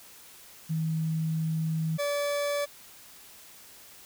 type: tone pair in turn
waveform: sine / 40% pulse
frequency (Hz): 160 / 576.6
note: D#3 / D5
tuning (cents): +49 / -32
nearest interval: octave + minor seventh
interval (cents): 2219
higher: second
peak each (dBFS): -26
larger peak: neither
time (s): 0.69-1.98 / 1.98-2.66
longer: first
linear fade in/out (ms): 20
effects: white hiss -51 dBFS RMS until 4.05 s